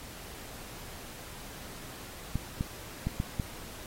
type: clicks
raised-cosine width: 5 ms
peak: -17 dBFS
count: 5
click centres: 2.356 / 2.609 / 3.07 / 3.201 / 3.398 s
effects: pink hiss -46 dBFS RMS until 3.86 s + AAC 48 kbps